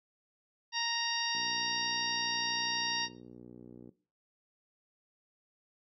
harmonic tone, 932.3 Hz, A#5, in tune, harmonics 1 / 2 / 3 / 4 / 5 / 6, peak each -38 / -38 / -38 / -38 / -38 / -38 dBFS, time 0.72-3.09 s, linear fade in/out 50 ms
click train, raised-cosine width 3 ms, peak -34 dBFS, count 155, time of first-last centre 1.35-3.891 s, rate 60.6 Hz
effects noise-tail reverb RT60 0.4 s tail -18 dB re dry + high-pass 200 Hz 12 dB/octave

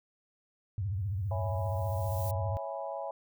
sine tone with vibrato, 97.5 Hz, G2, 9 cents flat, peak -30 dBFS, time 0.78-2.57 s, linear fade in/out 0 ms, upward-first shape sine, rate 15 Hz, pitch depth 190 cents each way
violet noise with exponential growth, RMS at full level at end -41 dBFS, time 0.93-2.31 s, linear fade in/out 2 ms, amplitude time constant 300 ms
sine chord, C# minor seventh, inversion none, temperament equal, 554.4 / 659.3 / 830.6 / 987.8 Hz, C#5 / E5 / G#5 / B5, 0 / 0 / 0 / 0 cents, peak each -39 / -39 / -40 / -44 dBFS, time 1.31-3.11 s, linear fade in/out 2 ms
effects none

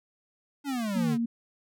square exponential sweep, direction down, 293.7 to 138.59 Hz, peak -29 dBFS, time 0.64-1.18 s, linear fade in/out 50 ms
sine tone, 232.7 Hz, A#3, 3 cents flat, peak -25 dBFS, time 0.95-1.26 s, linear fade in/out 10 ms
effects none

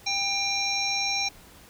harmonic tone, 796 Hz, G5, 26 cents sharp, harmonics 1 / 3 / 5 / 7 / 8, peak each -33 / -29 / -31 / -29 / -36 dBFS, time 0.06-1.29 s, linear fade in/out 10 ms, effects pink hiss -51 dBFS RMS until 1.69 s

